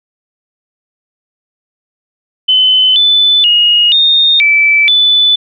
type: tone with pitch steps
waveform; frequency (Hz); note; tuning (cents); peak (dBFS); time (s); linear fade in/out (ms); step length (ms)
sine; 3036 / 3502 / 2874 / 3672 / 2316 / 3490; F#7 / A7 / F7 / A#7 / D7 / A7; +44 / -9 / +49 / -27 / -25 / -15; -5; 2.48-5.36; 10; 480
effects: none